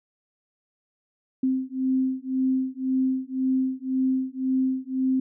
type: beating tone pair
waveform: sine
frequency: 260.2 / 262.1 Hz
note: C4 / C4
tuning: -9 / +3 cents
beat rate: 1.9 Hz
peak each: -25 / -25 dBFS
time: 1.43-5.2 s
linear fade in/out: 5 ms
effects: none